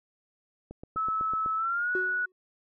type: click train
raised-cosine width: 2 ms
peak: -28 dBFS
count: 7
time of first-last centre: 0.71-1.461 s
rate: 7.99 Hz
type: tone with pitch glide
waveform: sine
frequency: 1301 to 1468.8 Hz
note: E6 to F#6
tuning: -23 to -13 cents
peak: -26 dBFS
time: 0.96-2.26 s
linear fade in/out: 10 ms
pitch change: +210 cents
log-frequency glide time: 1.56-1.91 s
type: tone with exponential decay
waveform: triangle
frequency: 370 Hz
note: F#4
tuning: in tune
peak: -25 dBFS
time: 1.95-2.32 s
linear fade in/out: 1 ms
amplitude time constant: 80 ms
effects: none